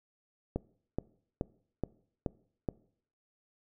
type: click train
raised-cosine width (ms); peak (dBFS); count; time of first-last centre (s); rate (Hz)
2; -18; 6; 0.56-2.688; 2.35
effects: noise-tail reverb RT60 0.6 s tail -22 dB re dry